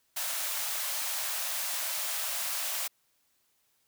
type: high-pass noise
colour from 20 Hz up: white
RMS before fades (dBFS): -33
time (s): 0.16-2.88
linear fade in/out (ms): 10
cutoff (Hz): 550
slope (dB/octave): 96
effects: white hiss -72 dBFS RMS until 3.87 s